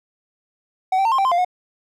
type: tone with pitch steps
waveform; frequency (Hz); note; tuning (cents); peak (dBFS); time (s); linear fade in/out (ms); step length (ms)
triangle; 752 / 777 / 906 / 1062 / 781 / 1039 / 696 / 726; F#5 / G5 / A#5 / C6 / G5 / C6 / F5 / F#5; +28 / -16 / -50 / +25 / -7 / -12 / -6 / -33; -13; 0.92-1.448; 5; 66
effects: none